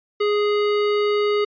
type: tone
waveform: square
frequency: 415.3 Hz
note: G#4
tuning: in tune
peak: -18 dBFS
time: 0.2-1.45 s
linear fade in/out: 10 ms
effects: resampled to 11025 Hz